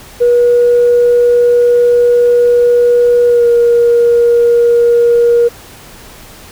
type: tone with pitch glide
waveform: sine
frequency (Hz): 482.3 to 473.5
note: B4 to A#4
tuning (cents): -41 to +27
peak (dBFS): -4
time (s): 0.2-5.49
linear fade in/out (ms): 20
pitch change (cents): -32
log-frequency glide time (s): 3.26-3.47
effects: tanh soft clip ceiling -1 dBFS + pink hiss -35 dBFS RMS until 6.51 s